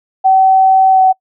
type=tone with pitch glide; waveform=sine; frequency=763 to 754.7 Hz; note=G5 to F#5; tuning=-47 to +34 cents; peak=-5 dBFS; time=0.24-1.13 s; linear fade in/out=20 ms; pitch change=-19 cents; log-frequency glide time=0.91-1.02 s; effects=noise-tail reverb RT60 0.1 s tail -26 dB re dry